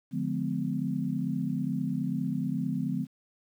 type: chord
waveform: sine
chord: D diminished seventh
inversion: none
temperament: just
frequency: 146.83 / 176.2 / 211.4 / 253.7 Hz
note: D3 / F3 / Ab3 / Cb4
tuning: 0 / +16 / +31 / +47 cents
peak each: -34 / -33 / -34 / -32 dBFS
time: 0.11-3.07 s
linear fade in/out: 50 ms
effects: 10-bit